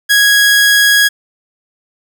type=tone; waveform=sawtooth; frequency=1657 Hz; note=G#6; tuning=4 cents flat; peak=-3 dBFS; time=0.09-1.09 s; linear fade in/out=20 ms; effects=none